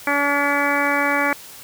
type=harmonic tone; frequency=285.5 Hz; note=D4; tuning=49 cents flat; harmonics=1 / 2 / 3 / 4 / 5 / 6 / 7 / 8; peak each=-25 / -25 / -25 / -25 / -25 / -25 / -25 / -25 dBFS; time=0.07-1.33 s; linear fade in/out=2 ms; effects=white hiss -40 dBFS RMS until 1.63 s